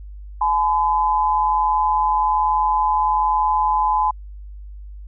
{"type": "tone pair together", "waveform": "sine", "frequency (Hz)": [851.8, 1013], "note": ["G#5", "B5"], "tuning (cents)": [44, 44], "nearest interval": "minor third", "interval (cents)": 300, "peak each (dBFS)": -18, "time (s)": [0.41, 4.11], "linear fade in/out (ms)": 5, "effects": ["added 50 Hz sine -33 dBFS peak until 5.07 s"]}